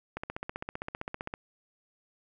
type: click train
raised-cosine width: 0.5 ms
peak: -20 dBFS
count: 19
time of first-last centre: 0.17-1.339 s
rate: 15.4 Hz
effects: none